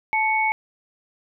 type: tone pair together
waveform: sine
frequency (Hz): 872 / 2218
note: A5 / C#7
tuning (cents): -16 / 0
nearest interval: octave + major third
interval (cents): 1616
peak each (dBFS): -21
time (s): 0.13-0.52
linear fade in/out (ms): 0
effects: none